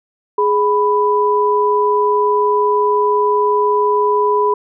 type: tone pair together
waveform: sine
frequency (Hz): 416.7 / 991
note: G#4 / B5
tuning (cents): +6 / +6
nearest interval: octave + minor third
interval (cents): 1500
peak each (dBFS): -14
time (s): 0.38-4.54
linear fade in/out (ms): 5
effects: none